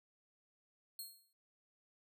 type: tone with exponential decay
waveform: 10% pulse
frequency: 4252 Hz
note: C8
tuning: 27 cents sharp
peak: -35 dBFS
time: 0.99-1.33 s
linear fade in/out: 2 ms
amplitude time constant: 72 ms
effects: none